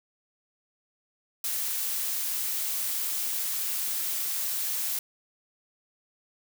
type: noise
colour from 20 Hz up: blue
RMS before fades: -30 dBFS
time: 1.44-4.99 s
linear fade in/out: 2 ms
effects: none